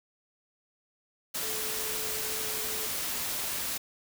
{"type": "tone in noise", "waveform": "sine", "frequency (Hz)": 435.2, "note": "A4", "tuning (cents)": -19, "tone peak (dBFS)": -42, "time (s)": [1.42, 2.87], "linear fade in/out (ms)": 10, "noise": "white", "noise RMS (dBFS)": -33, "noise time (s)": [1.34, 3.78], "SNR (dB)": -12, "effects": []}